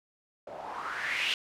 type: noise with low-pass filter sweep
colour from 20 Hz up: blue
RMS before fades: -34 dBFS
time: 0.47-1.34 s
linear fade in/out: 2 ms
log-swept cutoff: 580 to 3100 Hz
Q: 4.1
effects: none